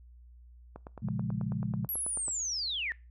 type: click train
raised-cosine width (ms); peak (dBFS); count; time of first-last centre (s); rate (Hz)
1; -29; 15; 0.76-2.282; 9.2
type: chord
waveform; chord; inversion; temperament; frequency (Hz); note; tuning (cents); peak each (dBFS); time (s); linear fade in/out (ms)
sine; Bb minor seventh; none; equal; 116.54 / 138.59 / 174.61 / 207.7; Bb2 / Db3 / F3 / Ab3; 0 / 0 / 0 / 0; -36; 1.02-1.86; 10
type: linear sweep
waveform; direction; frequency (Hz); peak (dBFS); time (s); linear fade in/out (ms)
sine; down; 11800 to 1735; -31; 1.89-2.92; 0
effects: noise-tail reverb RT60 0.3 s tail -23 dB re dry + added 60 Hz sine -51 dBFS peak until 3.1 s